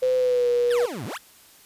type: tone with pitch glide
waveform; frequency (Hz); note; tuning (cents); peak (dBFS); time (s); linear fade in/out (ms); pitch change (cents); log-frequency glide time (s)
sine; 510 to 483; C5 to B4; -44 to -39; -18; 0.02-0.86; 10; -95; 0.16-0.49
type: click train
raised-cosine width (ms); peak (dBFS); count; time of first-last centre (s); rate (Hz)
0.2; -24; 107; 0.03-0.858; 128
type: exponential two-way sweep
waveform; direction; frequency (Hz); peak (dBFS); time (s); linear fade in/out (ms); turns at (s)
25% pulse; down then up; 1955 to 96.9 to 1955; -27; 0.7-1.18; 10; 1.05
effects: white hiss -52 dBFS RMS until 1.65 s + resampled to 32000 Hz